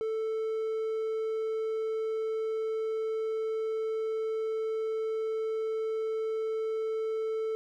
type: tone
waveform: triangle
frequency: 441.3 Hz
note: A4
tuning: 5 cents sharp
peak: -27 dBFS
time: 0.01-7.55 s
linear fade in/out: 0 ms
effects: none